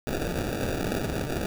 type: noise with sample-and-hold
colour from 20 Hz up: white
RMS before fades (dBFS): -29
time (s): 0.07-1.46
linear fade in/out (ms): 0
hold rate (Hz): 1050
effects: none